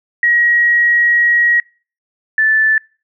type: tone pair in turn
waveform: sine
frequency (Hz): 1900 / 1754.4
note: A#6 / A6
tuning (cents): +33 / -6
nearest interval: minor second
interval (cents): 139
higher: first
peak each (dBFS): -9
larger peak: neither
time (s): 0.23-1.6 / 2.38-2.78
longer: first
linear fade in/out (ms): 2
effects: noise-tail reverb RT60 0.4 s tail -26 dB re dry